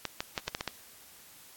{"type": "clicks", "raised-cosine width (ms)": 0.2, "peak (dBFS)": -14, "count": 7, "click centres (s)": [0.053, 0.205, 0.378, 0.48, 0.549, 0.609, 0.677], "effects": ["white hiss -54 dBFS RMS until 1.56 s", "AAC 64 kbps"]}